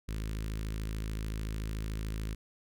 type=tone with notch filter; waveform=sawtooth; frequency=53.6 Hz; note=A1; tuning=45 cents flat; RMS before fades=-36 dBFS; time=0.08-2.35 s; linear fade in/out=10 ms; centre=750 Hz; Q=0.62; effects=none